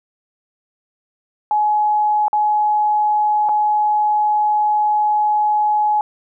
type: tone with dropouts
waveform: sine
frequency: 844 Hz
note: G#5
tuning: 28 cents sharp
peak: -13 dBFS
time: 1.51-6.01 s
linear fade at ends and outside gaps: 1 ms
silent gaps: 2.282-2.33 / 3.488-3.492 s
effects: none